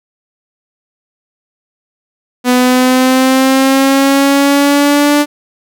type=linear sweep; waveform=sawtooth; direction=up; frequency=247.9 to 293.7 Hz; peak=-3 dBFS; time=2.44-5.26 s; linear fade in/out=50 ms; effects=none